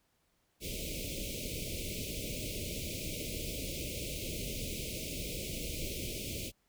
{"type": "band-stop noise", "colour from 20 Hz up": "pink", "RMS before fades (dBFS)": -39, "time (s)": [0.6, 6.52], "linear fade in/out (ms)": 50, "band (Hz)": [620, 2200], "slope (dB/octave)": 96, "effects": ["pink hiss -75 dBFS RMS until 6.68 s"]}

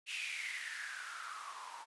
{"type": "noise with band-pass filter sweep", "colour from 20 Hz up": "blue", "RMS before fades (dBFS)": -44, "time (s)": [0.06, 1.86], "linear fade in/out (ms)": 50, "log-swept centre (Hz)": [2700, 900], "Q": 7.1, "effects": ["resampled to 24000 Hz"]}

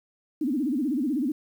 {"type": "tone with vibrato", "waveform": "sine", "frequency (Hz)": 274.1, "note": "C#4", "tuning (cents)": -19, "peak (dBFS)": -23, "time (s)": [0.41, 1.32], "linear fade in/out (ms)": 5, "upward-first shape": "sine", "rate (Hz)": 16, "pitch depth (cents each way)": 250, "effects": ["9-bit"]}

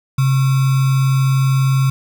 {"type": "tone with sample-and-hold", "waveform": "sine", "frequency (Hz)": 133.6, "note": "C3", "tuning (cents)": 36, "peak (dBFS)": -11, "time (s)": [0.18, 1.9], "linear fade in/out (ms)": 5, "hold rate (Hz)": 1225, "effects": []}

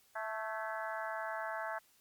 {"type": "harmonic tone with a mistuned harmonic", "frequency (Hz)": 220, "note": "A3", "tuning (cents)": 0, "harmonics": [3, 4, 5, 6, 7, 8, 9], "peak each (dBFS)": [-42, -43, -46, -46, -45, -46, -53], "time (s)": [0.15, 1.79], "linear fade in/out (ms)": 10, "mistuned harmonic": 8, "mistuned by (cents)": -63, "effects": ["white hiss -68 dBFS RMS until 2 s", "Opus 48 kbps"]}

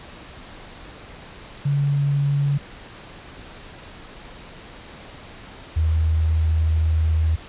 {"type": "tone pair in turn", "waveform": "sine", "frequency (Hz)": [141.9, 79.64], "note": ["C#3", "D#2"], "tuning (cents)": [41, 41], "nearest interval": "minor seventh", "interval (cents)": 1000, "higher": "first", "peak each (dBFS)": [-17, -16], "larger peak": "second", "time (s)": [[1.65, 2.58], [5.76, 7.36]], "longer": "second", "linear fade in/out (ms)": 10, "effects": ["pink hiss -41 dBFS RMS until 7.48 s", "resampled to 8000 Hz"]}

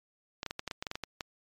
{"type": "clicks", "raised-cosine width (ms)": 0.2, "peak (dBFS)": -18, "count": 12, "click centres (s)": [0.431, 0.463, 0.509, 0.594, 0.677, 0.712, 0.825, 0.868, 0.914, 0.955, 1.037, 1.208], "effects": ["MP3 96 kbps"]}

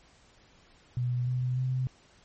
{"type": "tone with pitch steps", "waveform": "sine", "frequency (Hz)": [123.47, 126.06, 128.71], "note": ["B2", "B2", "C3"], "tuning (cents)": [0, 36, -28], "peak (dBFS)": -26, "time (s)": [0.97, 1.87], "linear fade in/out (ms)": 0, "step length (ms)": 300, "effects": ["pink hiss -60 dBFS RMS until 2.24 s", "MP3 32 kbps"]}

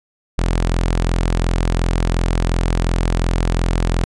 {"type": "tone", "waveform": "sawtooth", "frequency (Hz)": 42.8, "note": "F1", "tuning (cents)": -34, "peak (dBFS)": -11, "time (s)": [0.38, 4.04], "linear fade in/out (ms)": 0, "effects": ["resampled to 22050 Hz"]}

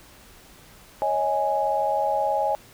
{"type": "chord", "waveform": "sine", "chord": "C# suspended second", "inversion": "none", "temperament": "equal with one note detuned", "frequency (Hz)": [554.4, 633.1, 830.6], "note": ["C#5", "D#5", "G#5"], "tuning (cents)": [0, 30, 0], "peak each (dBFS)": [-27, -26, -23], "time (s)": [1.02, 2.55], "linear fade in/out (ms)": 0, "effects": ["pink hiss -50 dBFS RMS until 2.73 s"]}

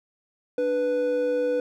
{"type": "tone pair together", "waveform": "triangle", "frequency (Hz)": [293.7, 493.9], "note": ["D4", "B4"], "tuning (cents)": [0, 0], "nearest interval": "major sixth", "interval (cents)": 900, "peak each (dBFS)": [-29, -20], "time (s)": [0.58, 1.6], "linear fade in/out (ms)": 2, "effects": []}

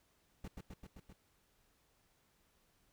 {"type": "noise with echo", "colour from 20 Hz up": "brown", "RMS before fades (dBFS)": -45, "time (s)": [0.44, 0.48], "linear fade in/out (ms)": 5, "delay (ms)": 130, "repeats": 5, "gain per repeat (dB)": -2, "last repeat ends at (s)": 1.13, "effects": ["pink hiss -74 dBFS RMS until 2.92 s"]}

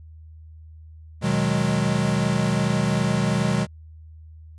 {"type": "chord", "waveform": "square", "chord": "G# minor seventh", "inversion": "first", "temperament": "equal", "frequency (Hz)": [123.47, 155.56, 185, 207.7], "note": ["B2", "D#3", "F#3", "G#3"], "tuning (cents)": [0, 0, 0, 0], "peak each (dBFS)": -26, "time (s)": [1.21, 3.67], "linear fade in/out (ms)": 50, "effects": ["added 79 Hz sine -41 dBFS peak until 4.58 s", "resampled to 22050 Hz"]}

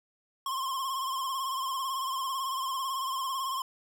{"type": "tone with vibrato", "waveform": "square", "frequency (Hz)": 1064, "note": "C6", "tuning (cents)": 29, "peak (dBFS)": -31, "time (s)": [0.46, 3.62], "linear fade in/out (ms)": 2, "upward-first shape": "triangle", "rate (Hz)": 18, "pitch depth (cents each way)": 74, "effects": []}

